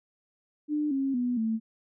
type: tone with pitch steps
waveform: sine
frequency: 299.1 / 271.1 / 245.8 / 222.8 Hz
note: D4 / C#4 / B3 / A3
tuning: +32 / -38 / -8 / +22 cents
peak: -25 dBFS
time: 0.68-1.6 s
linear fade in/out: 50 ms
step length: 230 ms
effects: none